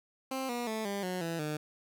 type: tone with pitch steps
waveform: 15% pulse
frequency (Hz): 264.2 / 240.9 / 219.6 / 200.2 / 182.55 / 166.44 / 151.74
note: C4 / B3 / A3 / G3 / F#3 / E3 / D#3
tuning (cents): +17 / -43 / -3 / +37 / -23 / +17 / -43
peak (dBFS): -27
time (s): 0.31-1.57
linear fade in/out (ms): 5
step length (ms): 180
effects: none